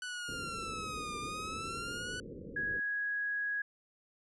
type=linear two-way sweep; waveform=sawtooth; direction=down then up; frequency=1492 to 1195 to 1492 Hz; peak=-35 dBFS; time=0.02-2.2 s; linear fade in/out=2 ms; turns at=1.18 s
type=low-pass noise; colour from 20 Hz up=white; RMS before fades=-46 dBFS; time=0.28-2.8 s; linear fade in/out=10 ms; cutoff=520 Hz; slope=96 dB/octave
type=tone; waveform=sine; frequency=1661 Hz; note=G#6; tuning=in tune; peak=-32 dBFS; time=2.56-3.62 s; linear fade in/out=5 ms
effects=resampled to 24000 Hz